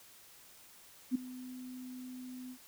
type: tone with ADSR envelope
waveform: sine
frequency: 253.3 Hz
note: B3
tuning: 44 cents sharp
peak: -25 dBFS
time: 1.11-2.58 s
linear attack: 41 ms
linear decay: 8 ms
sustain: -18 dB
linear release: 72 ms
effects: white hiss -58 dBFS RMS until 2.67 s

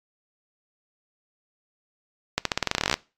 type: accelerating click train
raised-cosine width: 0.2 ms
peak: -4 dBFS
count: 17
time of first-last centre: 2.38-2.941 s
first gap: 73 ms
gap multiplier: 0.89
effects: noise-tail reverb RT60 0.3 s tail -22 dB re dry + AAC 64 kbps

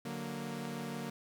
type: chord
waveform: sawtooth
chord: D augmented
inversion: none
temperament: equal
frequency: 146.83 / 185 / 233.1 Hz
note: D3 / F#3 / A#3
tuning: 0 / 0 / 0 cents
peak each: -40 / -40 / -37 dBFS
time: 0.05-1.1 s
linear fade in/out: 5 ms
effects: none

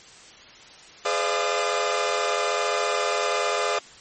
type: tone cluster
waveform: sawtooth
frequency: 420.6 / 510 / 591 / 685 / 1217 Hz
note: G#4 / C5 / D5 / F5 / D#6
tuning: +22 / -44 / +11 / -34 / -39 cents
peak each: -25 dBFS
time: 1.05-3.79 s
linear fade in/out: 5 ms
effects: white hiss -47 dBFS RMS until 4 s + MP3 32 kbps

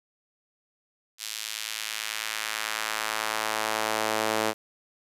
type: tone with high-pass filter sweep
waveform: sawtooth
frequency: 109.1 Hz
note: A2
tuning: 14 cents flat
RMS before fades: -30 dBFS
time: 1.18-4.54 s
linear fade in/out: 50 ms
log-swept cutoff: 3900 to 450 Hz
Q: 0.92
effects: resampled to 32000 Hz + 8-bit

